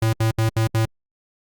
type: tone bursts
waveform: square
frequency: 111.8 Hz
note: A2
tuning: 28 cents sharp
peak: -17 dBFS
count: 5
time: 0.02-0.854 s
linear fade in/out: 5 ms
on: 110 ms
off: 71 ms
effects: Opus 48 kbps